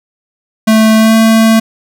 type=tone with pitch glide; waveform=square; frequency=219.6 to 223.3 Hz; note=A3 to A3; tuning=-3 to +26 cents; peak=-5 dBFS; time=0.67-1.6 s; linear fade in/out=10 ms; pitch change=+29 cents; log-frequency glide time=0.97-1.15 s; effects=none